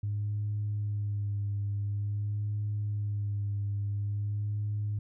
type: tone with vibrato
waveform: sine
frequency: 102.9 Hz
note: G#2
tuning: 16 cents flat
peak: -28 dBFS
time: 0.03-4.99 s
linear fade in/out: 5 ms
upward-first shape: sine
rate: 0.48 Hz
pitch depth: 26 cents each way
effects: tanh soft clip ceiling -25 dBFS